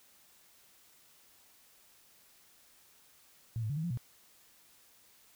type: tone with pitch steps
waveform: sine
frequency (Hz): 114.5 / 108.4 / 144.1 / 158.4 / 173.1 / 121.4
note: A#2 / A2 / D3 / D#3 / F3 / B2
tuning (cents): -31 / -25 / -33 / +31 / -15 / -29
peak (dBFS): -32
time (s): 3.56-3.974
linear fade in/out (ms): 0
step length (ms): 69
effects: white hiss -63 dBFS RMS until 5.35 s